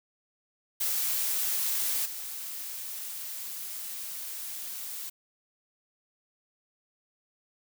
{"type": "noise with level steps", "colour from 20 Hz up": "blue", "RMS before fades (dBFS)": [-29, -38], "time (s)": [0.8, 5.1], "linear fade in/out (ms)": 10, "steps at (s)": 2.05, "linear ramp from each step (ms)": 10, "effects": []}